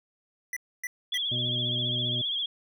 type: tone bursts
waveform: square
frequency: 1975.5 Hz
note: B6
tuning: in tune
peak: -31 dBFS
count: 3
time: 0.53-1.175 s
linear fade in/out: 2 ms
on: 35 ms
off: 270 ms
type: tone with vibrato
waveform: sine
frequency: 3322 Hz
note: G#7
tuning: in tune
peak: -27 dBFS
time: 1.12-2.46 s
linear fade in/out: 5 ms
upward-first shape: sine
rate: 15 Hz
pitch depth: 69 cents each way
type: harmonic tone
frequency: 122 Hz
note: B2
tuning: 21 cents flat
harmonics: 1 / 2 / 3 / 5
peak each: -32 / -38 / -43 / -44 dBFS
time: 1.31-2.22 s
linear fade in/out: 10 ms
effects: none